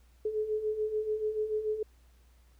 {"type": "beating tone pair", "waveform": "sine", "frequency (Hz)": [424.2, 431.1], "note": ["G#4", "A4"], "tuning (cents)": [37, -35], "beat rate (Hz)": 6.9, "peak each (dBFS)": [-36, -30], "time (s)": [0.25, 1.83], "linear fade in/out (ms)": 5, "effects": ["added 60 Hz sine -58 dBFS peak until 2.59 s", "pink hiss -69 dBFS RMS until 2.59 s"]}